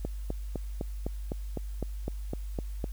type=click train; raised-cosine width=2 ms; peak=-19 dBFS; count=12; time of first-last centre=0.05-2.842 s; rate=3.94 Hz; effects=added 50 Hz sine -34 dBFS peak until 2.92 s + white hiss -58 dBFS RMS until 2.92 s